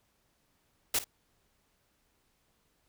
white noise with echo, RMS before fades -28 dBFS, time 0.94-0.99 s, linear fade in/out 5 ms, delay 53 ms, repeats 1, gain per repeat -15 dB, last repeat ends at 1.043 s, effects pink hiss -73 dBFS RMS until 2.88 s

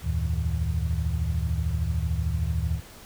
sine tone cluster, 74.3 / 87.6 / 112.5 / 159.3 Hz, D2 / F2 / A2 / D#3, +21 / +6 / +39 / +41 cents, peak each -26 / -30 / -31 / -32 dBFS, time 0.02-2.81 s, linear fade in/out 50 ms, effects pink hiss -47 dBFS RMS until 3.05 s

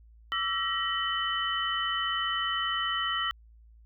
sine tone cluster, 1158 / 1333 / 1903 / 3022 Hz, D6 / E6 / A#6 / F#7, -25 / +19 / +35 / +36 cents, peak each -37 / -32 / -33 / -31 dBFS, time 0.32-3.31 s, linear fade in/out 0 ms, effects added 56 Hz sine -52 dBFS peak until 3.85 s

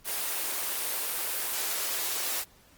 white high-pass noise, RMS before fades -31 dBFS, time 0.04-2.45 s, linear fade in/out 50 ms, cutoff 330 Hz, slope 24 dB/octave, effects pink hiss -59 dBFS RMS until 2.77 s + Opus 24 kbps

